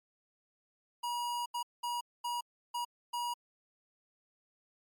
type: tone bursts at uneven times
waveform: square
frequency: 960 Hz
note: B5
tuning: 49 cents flat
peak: -34 dBFS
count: 6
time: 1.03-1.46 / 1.54-1.63 / 1.83-2.01 / 2.24-2.41 / 2.74-2.85 / 3.13-3.34 s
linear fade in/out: 10 ms
effects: MP3 96 kbps